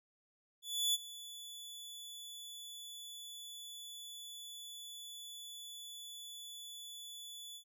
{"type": "tone with ADSR envelope", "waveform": "sawtooth", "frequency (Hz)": 3450, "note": "A7", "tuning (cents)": -35, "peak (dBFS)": -26, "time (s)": [0.62, 7.64], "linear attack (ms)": 320, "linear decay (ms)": 29, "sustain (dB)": -18, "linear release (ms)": 84, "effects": []}